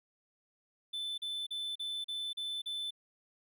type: tone bursts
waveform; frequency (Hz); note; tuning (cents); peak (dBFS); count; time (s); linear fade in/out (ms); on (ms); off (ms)
triangle; 3520; A7; 0; -34; 7; 0.93-2.908; 10; 250; 38
effects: none